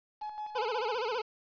sine tone with tremolo, 848 Hz, G#5, 36 cents sharp, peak -35 dBFS, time 0.21-0.93 s, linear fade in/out 10 ms, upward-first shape square, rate 5.9 Hz, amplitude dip 50%
25% pulse tone with vibrato, 466.2 Hz, A#4, in tune, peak -27 dBFS, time 0.55-1.22 s, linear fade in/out 10 ms, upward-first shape sine, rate 15 Hz, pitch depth 170 cents each way
effects resampled to 11025 Hz + 9-bit

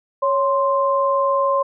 sine tone pair together, 554.4 / 1046.6 Hz, C#5 / C6, 0 / 0 cents, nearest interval major seventh, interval 1100 cents, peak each -18 dBFS, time 0.22-1.63 s, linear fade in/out 10 ms, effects none

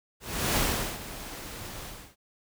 pink noise with ADSR envelope, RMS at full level -25 dBFS, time 0.2-2.16 s, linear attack 360 ms, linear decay 420 ms, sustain -15 dB, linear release 320 ms, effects none

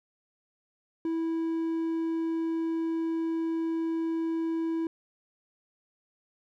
triangle tone, 327.6 Hz, E4, 11 cents flat, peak -25 dBFS, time 1.05-4.87 s, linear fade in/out 2 ms, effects none

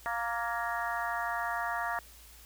harmonic tone with a mistuned harmonic, 233.1 Hz, A#3, in tune, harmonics 3 / 4 / 5 / 6 / 7 / 8, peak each -36 / -37 / -38 / -39 / -39 / -40 dBFS, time 0.06-1.99 s, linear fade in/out 0 ms, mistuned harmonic 7, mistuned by +42 cents, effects added 57 Hz sine -55 dBFS peak until 2.45 s + white hiss -55 dBFS RMS until 2.45 s

